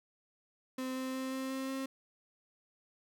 35% pulse tone with pitch steps, 258.8 / 260.4 / 262.1 / 263.8 / 265.5 / 267.2 Hz, C4 / C4 / C4 / C4 / C4 / C4, -19 / -8 / +3 / +14 / +25 / +36 cents, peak -34 dBFS, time 0.78-1.86 s, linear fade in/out 5 ms, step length 180 ms, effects none

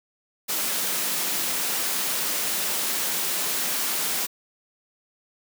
white high-pass noise, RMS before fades -26 dBFS, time 0.48-4.27 s, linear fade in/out 20 ms, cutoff 150 Hz, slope 96 dB/octave, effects none

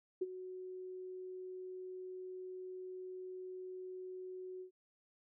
sine tone with ADSR envelope, 369.8 Hz, F#4, 1 cent flat, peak -31 dBFS, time 0.21-4.71 s, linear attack 10 ms, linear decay 33 ms, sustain -13 dB, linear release 100 ms, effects none

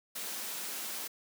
white high-pass noise, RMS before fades -39 dBFS, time 0.15-1.08 s, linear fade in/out 10 ms, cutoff 170 Hz, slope 96 dB/octave, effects none

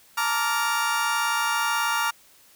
35% pulse chord, Bb major seventh, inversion third, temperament just, 874.1 / 932.3 / 1165.4 / 1398.5 Hz, A5 / Bb5 / D6 / F6, -12 / 0 / -14 / +2 cents, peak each -30 / -26 / -27 / -24 dBFS, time 0.17-2.11 s, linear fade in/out 10 ms, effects white hiss -55 dBFS RMS until 2.55 s

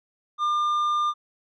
triangle tone with tanh clipping, 1200 Hz, D6, 37 cents sharp, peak -22 dBFS, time 0.38-1.14 s, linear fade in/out 50 ms, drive 10 dB, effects none

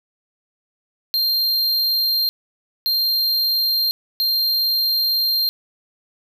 square tone bursts at uneven times, 4186 Hz, C8, in tune, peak -17 dBFS, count 3, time 1.14-2.29 / 2.86-3.91 / 4.2-5.49 s, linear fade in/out 0 ms, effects none

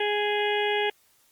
harmonic tone, 415.3 Hz, G#4, in tune, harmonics 1 / 2 / 4 / 5 / 6 / 7 / 8, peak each -26 / -29 / -32 / -33 / -34 / -34 / -35 dBFS, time 0-0.9 s, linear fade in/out 5 ms, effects white hiss -63 dBFS RMS until 1.31 s + Opus 32 kbps

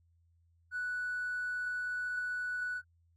sine tone with hard clipping, 1480 Hz, F#6, in tune, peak -34 dBFS, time 0.71-2.82 s, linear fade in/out 50 ms, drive 1 dB, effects added 84 Hz sine -66 dBFS peak until 3.16 s + AAC 32 kbps

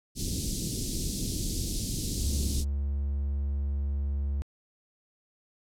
pink band-stop noise, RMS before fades -31 dBFS, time 0.15-2.65 s, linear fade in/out 50 ms, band 330 to 4300 Hz, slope 24 dB/octave
triangle tone, 70.2 Hz, C#2, 22 cents sharp, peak -25 dBFS, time 2.21-4.42 s, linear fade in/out 0 ms
effects low-pass 11000 Hz 12 dB/octave

